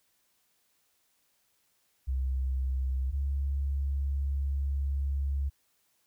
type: tone pair in turn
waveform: sine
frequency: 65.41 / 69.3 Hz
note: C2 / C#2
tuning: 0 / 0 cents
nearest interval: minor second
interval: 100 cents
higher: second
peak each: -27 dBFS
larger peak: neither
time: 2.07-3.12 / 3.12-5.5 s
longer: second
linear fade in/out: 20 ms
effects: white hiss -72 dBFS RMS until 6.06 s